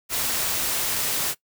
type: noise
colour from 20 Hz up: white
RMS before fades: -25 dBFS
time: 0.09-1.35 s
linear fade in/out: 50 ms
effects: noise-tail reverb RT60 0.1 s tail -20 dB re dry